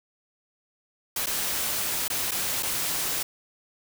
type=noise with dropouts; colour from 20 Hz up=white; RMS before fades=-28 dBFS; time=1.16-3.23 s; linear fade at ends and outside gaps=5 ms; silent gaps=1.26-1.268 / 2.081-2.1 / 2.311-2.316 / 2.626-2.63 s; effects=none